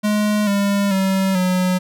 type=tone with pitch steps; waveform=square; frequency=210 / 200.6 / 191.68 / 183.13 Hz; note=G#3 / G3 / G3 / F#3; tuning=+19 / +40 / -39 / -18 cents; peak=-16 dBFS; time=0.03-1.79 s; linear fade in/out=20 ms; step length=440 ms; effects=none